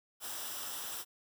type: noise with comb filter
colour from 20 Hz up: white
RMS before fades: -41 dBFS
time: 0.2-1.05 s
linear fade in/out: 50 ms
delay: 0.45 ms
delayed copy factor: -0.55
effects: none